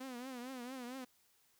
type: tone with vibrato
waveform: sawtooth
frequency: 252.6 Hz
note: B3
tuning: 39 cents sharp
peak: -40 dBFS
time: 0-1.05 s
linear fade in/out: 10 ms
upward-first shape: triangle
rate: 4.4 Hz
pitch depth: 120 cents each way
effects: white hiss -72 dBFS RMS until 1.59 s